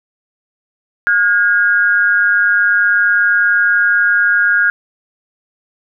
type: tone pair together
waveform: sine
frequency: 1432.4 / 1632 Hz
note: F6 / G#6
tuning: +43 / -31 cents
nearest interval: major second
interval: 226 cents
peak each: -12 dBFS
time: 1.07-4.7 s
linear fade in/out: 0 ms
effects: none